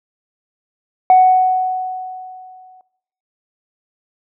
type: tone with exponential decay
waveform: sine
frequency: 743 Hz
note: F#5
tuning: 7 cents sharp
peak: -3 dBFS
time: 1.1-2.81 s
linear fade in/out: 1 ms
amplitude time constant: 370 ms
effects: noise-tail reverb RT60 0.8 s tail -19 dB re dry + tanh soft clip ceiling -2 dBFS